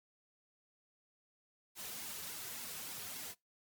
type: noise with flanger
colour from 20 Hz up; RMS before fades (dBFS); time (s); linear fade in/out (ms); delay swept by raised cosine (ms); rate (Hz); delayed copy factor
white; -45; 1.75-3.35; 50; 1.6 to 3.7; 3.5; -0.65
effects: noise-tail reverb RT60 0.2 s tail -25 dB re dry + MP3 96 kbps